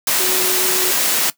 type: tone in noise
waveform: sine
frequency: 369.6 Hz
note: F#4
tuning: 2 cents flat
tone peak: -23 dBFS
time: 0.2-0.91 s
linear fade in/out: 2 ms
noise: white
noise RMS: -17 dBFS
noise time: 0.07-1.3 s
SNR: -9 dB
effects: noise-tail reverb RT60 0.1 s tail -17 dB re dry + high-pass 200 Hz 12 dB/octave